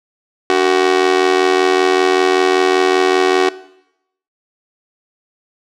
sawtooth tone with amplitude modulation, 375 Hz, F#4, 23 cents sharp, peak -3 dBFS, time 0.5-3.49 s, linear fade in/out 0 ms, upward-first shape sine, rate 85.2 Hz, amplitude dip 85%, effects noise-tail reverb RT60 0.8 s tail -18 dB re dry + low-pass 5000 Hz 12 dB/octave

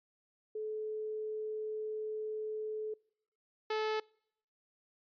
sine / sawtooth tone pair in turn, 431.3 / 433.4 Hz, A4 / A4, -35 / -26 cents, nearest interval unison, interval 9 cents, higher second, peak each -36 / -28 dBFS, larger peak second, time 0.55-2.94 / 3.7-4 s, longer first, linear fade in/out 5 ms, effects noise-tail reverb RT60 0.7 s tail -26 dB re dry + resampled to 11025 Hz

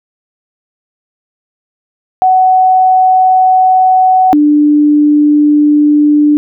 sine tone pair in turn, 747 / 296.4 Hz, F#5 / D4, +16 / +16 cents, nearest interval octave + major third, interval 1600 cents, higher first, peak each -4 dBFS, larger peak neither, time 2.22-4.33 / 4.33-6.37 s, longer first, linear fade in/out 0 ms, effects none

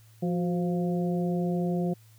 harmonic tone with a mistuned harmonic, 174.61 Hz, F3, in tune, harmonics 1 / 2 / 3 / 4, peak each -26 / -32 / -36 / -38 dBFS, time 0.22-1.94 s, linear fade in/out 10 ms, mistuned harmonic 2, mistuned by +60 cents, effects added 110 Hz sine -53 dBFS peak until 2.18 s + white hiss -62 dBFS RMS until 2.18 s

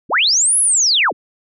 sine linear two-way sweep, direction up then down, 93.6 to 11000 to 93.6 Hz, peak -11 dBFS, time 0.09-1.13 s, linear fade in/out 50 ms, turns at 0.59 s, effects none

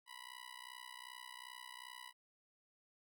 15% pulse tone with amplitude modulation, 985 Hz, B5, 5 cents flat, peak -40 dBFS, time 0.06-2.13 s, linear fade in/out 50 ms, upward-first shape sine, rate 62.6 Hz, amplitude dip 100%, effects none

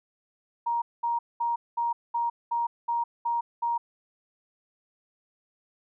sine tone bursts, 940 Hz, A#5, 14 cents sharp, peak -24 dBFS, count 9, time 0.66-3.78 s, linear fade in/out 10 ms, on 160 ms, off 210 ms, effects none

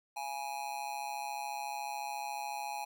square tone with amplitude modulation, 830.6 Hz, G#5, in tune, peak -34 dBFS, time 0.16-2.85 s, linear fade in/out 10 ms, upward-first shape sine, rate 134 Hz, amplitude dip 80%, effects 12-bit

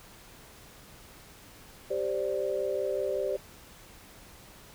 sine chord, G suspended fourth, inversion none, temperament just, 392 / 522.7 / 588 Hz, G4 / C5 / D5, 0 / -2 / +2 cents, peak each -32 dBFS, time 1.9-3.37 s, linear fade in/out 10 ms, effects pink hiss -52 dBFS RMS until 4.74 s

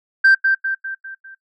sine tone with echo, 1568 Hz, G6, in tune, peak -6 dBFS, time 0.24-0.35 s, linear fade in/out 10 ms, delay 200 ms, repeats 5, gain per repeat -6 dB, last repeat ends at 1.35 s, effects noise-tail reverb RT60 0.1 s tail -19 dB re dry + tanh soft clip ceiling -6 dBFS

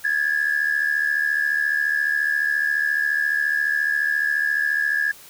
sine tone pair together, 1654.6 / 1729 Hz, G#6 / A6, -7 / -31 cents, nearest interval minor second, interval 76 cents, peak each -20 / -21 dBFS, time 0.04-5.12 s, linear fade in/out 10 ms, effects tanh soft clip ceiling -13 dBFS + white hiss -45 dBFS RMS until 5.29 s

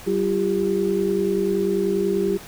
sine tone cluster, 191.3 / 347.8 / 398.1 Hz, G3 / F4 / G4, -42 / -7 / +27 cents, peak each -25 / -24 / -21 dBFS, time 0.06-2.38 s, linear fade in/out 20 ms, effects pink hiss -41 dBFS RMS until 2.47 s

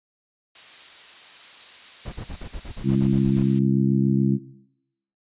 blue noise, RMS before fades -37 dBFS, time 0.55-3.59 s, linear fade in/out 5 ms
brown noise bursts, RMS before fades -33 dBFS, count 12, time 2.05-3.433 s, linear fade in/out 10 ms, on 74 ms, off 45 ms
harmonic tone, 67 Hz, C2, 42 cents sharp, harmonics 2 / 3 / 4 / 5, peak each -21 / -21 / -27 / -26 dBFS, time 2.83-4.39 s, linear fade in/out 50 ms
effects noise-tail reverb RT60 0.8 s tail -17 dB re dry + resampled to 8000 Hz

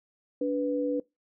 sine tone pair together, 288.5 / 493.9 Hz, D4 / B4, -31 / 0 cents, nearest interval major sixth, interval 931 cents, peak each -28 dBFS, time 0.41-1 s, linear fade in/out 5 ms, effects noise-tail reverb RT60 0.2 s tail -22 dB re dry

